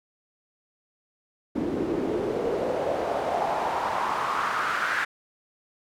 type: noise with band-pass filter sweep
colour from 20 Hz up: pink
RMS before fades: -27 dBFS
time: 1.55-5.05 s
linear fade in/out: 10 ms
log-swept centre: 290 to 1600 Hz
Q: 3.4
effects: none